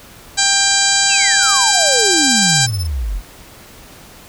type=harmonic tone; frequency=791 Hz; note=G5; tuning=15 cents sharp; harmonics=1 / 2 / 3 / 4 / 5 / 6 / 7 / 8 / 9 / 10; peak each=-22 / -19 / -25 / -24 / -19 / -19 / -25 / -22 / -19 / -19 dBFS; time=0.37-2.67 s; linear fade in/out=20 ms
type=exponential sweep; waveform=sine; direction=down; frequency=2900 to 40 Hz; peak=-17 dBFS; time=1.08-3.22 s; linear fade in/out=50 ms
type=tone with tremolo; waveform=sawtooth; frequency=5274 Hz; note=E8; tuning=in tune; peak=-19 dBFS; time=1.42-2.87 s; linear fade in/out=10 ms; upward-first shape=triangle; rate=16 Hz; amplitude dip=100%
effects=pink hiss -40 dBFS RMS until 4.28 s